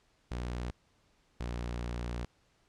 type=tone pair in turn; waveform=sawtooth; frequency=60.4 / 59.71 Hz; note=B1 / A#1; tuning=-38 / +42 cents; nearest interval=unison; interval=20 cents; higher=first; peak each=-31 / -31 dBFS; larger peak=neither; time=0.31-0.71 / 1.4-2.25 s; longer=second; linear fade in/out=5 ms; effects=pink hiss -70 dBFS RMS until 2.68 s + low-pass 7000 Hz 12 dB/octave